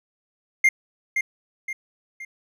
triangle tone with echo, 2112 Hz, C7, 16 cents sharp, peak -11 dBFS, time 0.64-0.69 s, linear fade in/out 5 ms, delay 520 ms, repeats 3, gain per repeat -7 dB, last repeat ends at 2.25 s, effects none

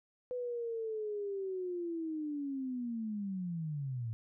sine linear sweep, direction down, 501 to 108.9 Hz, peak -35 dBFS, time 0.31-4.13 s, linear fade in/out 0 ms, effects none

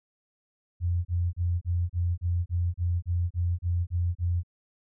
sine tone bursts, 87.31 Hz, F2, in tune, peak -23 dBFS, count 13, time 0.8-4.434 s, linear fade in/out 50 ms, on 250 ms, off 32 ms, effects none

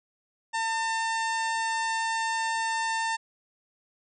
harmonic tone with a mistuned harmonic, 901 Hz, A5, 41 cents sharp, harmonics 1 / 2 / 3 / 4 / 5 / 6 / 7 / 8 / 9, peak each -28 / -31 / -39 / -42 / -42 / -44 / -46 / -44 / -43 dBFS, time 0.53-3.17 s, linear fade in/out 20 ms, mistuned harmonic 6, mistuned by -17 cents, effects none

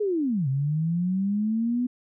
sine linear two-way sweep, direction down then up, 432.5 to 130.5 to 250.3 Hz, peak -22 dBFS, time 0-1.87 s, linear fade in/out 10 ms, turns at 0.48 s, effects none

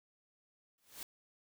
white noise with exponential growth, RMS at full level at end -42 dBFS, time 0.78-1.03 s, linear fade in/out 1 ms, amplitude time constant 53 ms, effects none

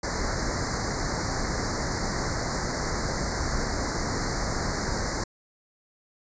pink band-stop noise, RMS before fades -28 dBFS, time 0.03-5.24 s, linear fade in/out 5 ms, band 2100 to 4200 Hz, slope 96 dB/octave, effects resampled to 16000 Hz

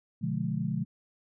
sine chord, B diminished seventh, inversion none, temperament just, 123.47 / 148.16 / 177.8 / 213.4 Hz, B2 / D3 / F3 / Ab3, 0 / +16 / +31 / +47 cents, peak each -35 / -33 / -33 / -34 dBFS, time 0.21-0.85 s, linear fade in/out 20 ms, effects none

